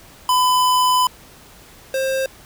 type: tone pair in turn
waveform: square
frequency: 1005 / 531.1 Hz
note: B5 / C5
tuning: +30 / +26 cents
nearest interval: major seventh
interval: 1104 cents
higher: first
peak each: -14 / -19 dBFS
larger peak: first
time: 0.29-1.07 / 1.94-2.26 s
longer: first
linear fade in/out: 2 ms
effects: pink hiss -45 dBFS RMS until 2.45 s